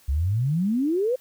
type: exponential sweep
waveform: sine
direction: up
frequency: 64.1 to 529 Hz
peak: -20 dBFS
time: 0.08-1.16 s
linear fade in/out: 10 ms
effects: white hiss -56 dBFS RMS until 1.2 s